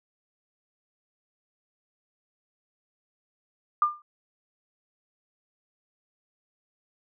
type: tone with exponential decay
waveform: sine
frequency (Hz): 1200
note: D6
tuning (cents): +37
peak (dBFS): -15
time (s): 3.82-4.02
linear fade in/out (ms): 2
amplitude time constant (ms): 42
effects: none